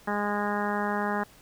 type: harmonic tone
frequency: 206 Hz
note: G#3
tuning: 14 cents flat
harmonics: 1 / 2 / 3 / 4 / 5 / 6 / 7 / 8 / 9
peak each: -31 / -34 / -36 / -32 / -35 / -37 / -38 / -36 / -40 dBFS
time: 0.07-1.24 s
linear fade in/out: 10 ms
effects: pink hiss -55 dBFS RMS until 1.41 s